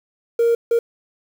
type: tone bursts at uneven times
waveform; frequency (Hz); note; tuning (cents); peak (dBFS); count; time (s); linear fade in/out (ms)
triangle; 466.2; A#4; 0; -10; 2; 0.39-0.55 / 0.71-0.79; 5
effects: tanh soft clip ceiling -9 dBFS + 7-bit